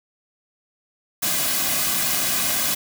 white noise with comb filter, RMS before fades -22 dBFS, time 1.22-2.75 s, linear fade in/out 10 ms, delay 2.2 ms, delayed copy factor -0.65, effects none

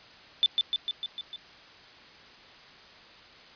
sine tone with echo, 3527 Hz, A7, 3 cents sharp, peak -18 dBFS, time 0.43-0.46 s, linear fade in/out 0 ms, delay 150 ms, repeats 6, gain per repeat -3 dB, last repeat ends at 1.36 s, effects white hiss -51 dBFS RMS until 3.55 s + resampled to 11025 Hz

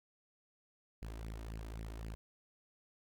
sawtooth tone with flanger, 55 Hz, A1, in tune, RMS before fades -45 dBFS, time 1.02-2.15 s, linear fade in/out 0 ms, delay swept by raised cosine 0.39 to 3.29 ms, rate 3.8 Hz, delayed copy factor +0.7, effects none

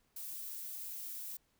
violet noise, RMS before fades -44 dBFS, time 0.16-1.37 s, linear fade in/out 5 ms, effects pink hiss -75 dBFS RMS until 1.59 s

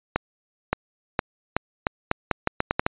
accelerating click train, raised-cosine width 0.5 ms, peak -5 dBFS, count 12, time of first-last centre 0.16-2.865 s, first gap 570 ms, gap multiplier 0.81, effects resampled to 8000 Hz

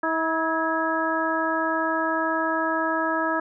harmonic tone with a mistuned harmonic, 321.9 Hz, E4, 41 cents flat, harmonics 1 / 2 / 3 / 4 / 5, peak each -28 / -28 / -28 / -28 / -28 dBFS, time 0.03-3.4 s, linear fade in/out 5 ms, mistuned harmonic 5, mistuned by +47 cents, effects none

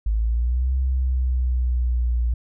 sine linear two-way sweep, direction up then down, 52.2 to 65.41 to 59 Hz, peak -18 dBFS, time 0.06-2.34 s, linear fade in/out 5 ms, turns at 0.74 s, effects none

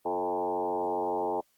sine tone with frequency modulation, 622.3 Hz, D#5, in tune, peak -27 dBFS, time 0.05-1.41 s, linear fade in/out 10 ms, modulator 92.5 Hz, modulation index 3.2, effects white hiss -70 dBFS RMS until 1.57 s + Opus 24 kbps

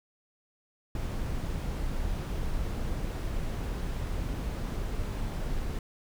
brown noise, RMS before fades -32 dBFS, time 0.95-5.79 s, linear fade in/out 2 ms, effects none

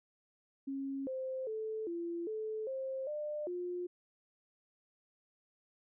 sine tone with pitch steps, 272.8 / 522 / 437.5 / 340.8 / 434.9 / 530 / 599 / 355.7 Hz, C#4 / C5 / A4 / F4 / A4 / C5 / D5 / F4, -28 / -4 / -10 / -42 / -20 / +22 / +34 / +32 cents, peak -36 dBFS, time 0.67-3.87 s, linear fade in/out 10 ms, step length 400 ms, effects none

